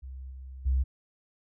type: tone with level steps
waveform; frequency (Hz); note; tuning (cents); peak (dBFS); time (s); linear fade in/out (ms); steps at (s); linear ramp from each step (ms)
sine; 65.41; C2; 0; -38 / -40 / -21; 0.02-0.84; 20; 0.3 / 0.65; 20
effects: tanh soft clip ceiling -19 dBFS